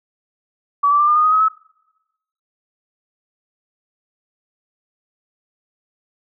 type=tone with pitch steps; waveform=sine; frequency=1143 / 1163.7 / 1184.7 / 1206.1 / 1227.9 / 1250.1 / 1272.6 / 1295.6 Hz; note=D6 / D6 / D6 / D6 / D#6 / D#6 / D#6 / E6; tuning=-47 / -16 / +15 / +46 / -23 / +8 / +39 / -30 cents; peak=-11 dBFS; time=0.83-1.486 s; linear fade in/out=10 ms; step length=82 ms; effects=noise-tail reverb RT60 1.0 s tail -26 dB re dry